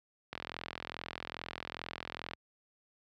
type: click train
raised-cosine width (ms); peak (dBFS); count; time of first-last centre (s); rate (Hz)
0.3; -22; 86; 0.33-2.335; 42.4
effects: high-pass 60 Hz 12 dB/octave